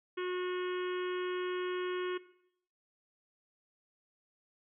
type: harmonic tone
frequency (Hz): 363.2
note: F#4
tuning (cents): -32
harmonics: 1 / 3 / 4 / 5 / 6 / 7 / 8 / 9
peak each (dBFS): -34 / -44 / -46 / -48 / -50 / -51 / -52 / -53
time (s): 0.17-2.18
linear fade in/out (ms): 10
effects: noise-tail reverb RT60 0.7 s tail -17 dB re dry